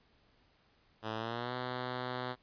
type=tone with pitch glide; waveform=5% pulse; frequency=110 to 125.63 Hz; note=A2 to B2; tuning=0 to +30 cents; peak=-25 dBFS; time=1.02-2.36 s; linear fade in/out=50 ms; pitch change=+230 cents; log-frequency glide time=1.14-1.54 s; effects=pink hiss -69 dBFS RMS until 2.42 s + resampled to 11025 Hz